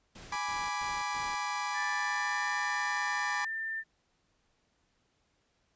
pink noise bursts, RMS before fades -49 dBFS, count 4, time 0.15-1.35 s, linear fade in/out 5 ms, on 210 ms, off 120 ms
30% pulse chord, G# diminished, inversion none, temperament equal, 830.6 / 987.8 / 1174.7 Hz, G#5 / B5 / D6, 0 / 0 / 0 cents, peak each -34 dBFS, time 0.32-3.45 s, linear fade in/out 5 ms
sine tone with pitch glide, 1760 to 1790.8 Hz, A6 to A6, 0 to +30 cents, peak -33 dBFS, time 1.73-3.84 s, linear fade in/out 50 ms, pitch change +30 cents, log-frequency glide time 1.95-2.46 s
effects pink hiss -74 dBFS RMS until 5.75 s + resampled to 16000 Hz

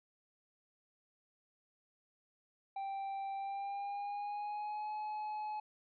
triangle tone with pitch glide, 784 to 850 Hz, G5 to G#5, 0 to +40 cents, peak -36 dBFS, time 2.76-5.6 s, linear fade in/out 5 ms, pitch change +140 cents, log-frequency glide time 3.36-4.91 s, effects resampled to 11025 Hz

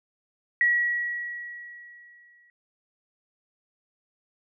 sine tone with exponential decay, 1921 Hz, B6, 48 cents flat, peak -17 dBFS, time 0.61-2.5 s, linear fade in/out 1 ms, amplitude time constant 410 ms, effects none

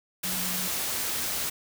sine tone in noise, 183.2 Hz, F#3, 17 cents flat, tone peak -37 dBFS, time 0.24-0.68 s, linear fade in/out 10 ms, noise white, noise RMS -30 dBFS, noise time 0.23-1.5 s, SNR -10 dB, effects none

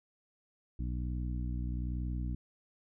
harmonic tone, 61.1 Hz, B1, 18 cents flat, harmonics 1 / 2 / 3 / 4 / 5, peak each -34 / -40 / -44 / -46 / -48 dBFS, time 0.79-2.35 s, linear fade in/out 5 ms, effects none

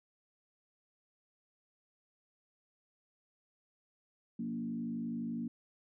sine tone with frequency modulation, 233.2 Hz, A#3, 1 cent sharp, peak -35 dBFS, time 4.39-5.48 s, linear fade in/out 5 ms, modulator 51.8 Hz, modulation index 0.88, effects none

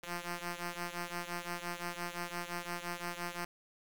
5% pulse ring-modulated tone, 174.3 Hz, F3, 3 cents flat, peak -24 dBFS, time 0.03-3.45 s, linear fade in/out 5 ms, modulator 520 Hz, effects none

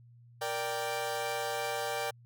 sawtooth chord, G minor, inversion first, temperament equal, 466.2 / 587.3 / 784 Hz, Bb4 / D5 / G5, 0 / 0 / 0 cents, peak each -34 / -33 / -32 dBFS, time 0.41-2.11 s, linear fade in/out 10 ms, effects added 119 Hz sine -54 dBFS peak until 2.25 s

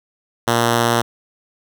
5% pulse tone, 117.7 Hz, A#2, 17 cents sharp, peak -3 dBFS, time 0.47-1.02 s, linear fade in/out 10 ms, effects none

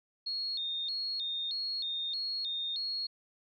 sine tone with vibrato, 3975 Hz, B7, 10 cents sharp, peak -32 dBFS, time 0.26-3.07 s, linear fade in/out 10 ms, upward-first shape square, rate 1.6 Hz, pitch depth 140 cents each way, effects MP3 64 kbps

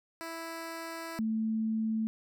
10% pulse / sine tone pair in turn, 329.6 / 220.8 Hz, E4 / A3, 0 / +6 cents, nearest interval perfect fifth, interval 694 cents, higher first, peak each -30 / -28 dBFS, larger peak second, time 0.21-1.19 / 1.19-2.07 s, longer first, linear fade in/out 0 ms, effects none

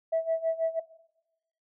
sine tone with tremolo, 653 Hz, E5, 17 cents flat, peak -21 dBFS, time 0.12-0.8 s, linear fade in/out 10 ms, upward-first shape sine, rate 6.2 Hz, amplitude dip 95%, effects noise-tail reverb RT60 0.9 s tail -18 dB re dry + tanh soft clip ceiling -19 dBFS

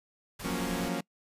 pink band-stop noise, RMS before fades -41 dBFS, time 0.39-0.89 s, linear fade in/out 10 ms, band 240 to 350 Hz, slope 96 dB/octave
sawtooth chord, Gb major seventh, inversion third, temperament equal, 174.61 / 185 / 233.1 / 277.2 Hz, F3 / Gb3 / Bb3 / Db4, 0 / 0 / 0 / 0 cents, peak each -32 dBFS, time 0.44-1.01 s, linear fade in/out 10 ms
effects noise-tail reverb RT60 0.1 s tail -25 dB re dry + resampled to 32000 Hz

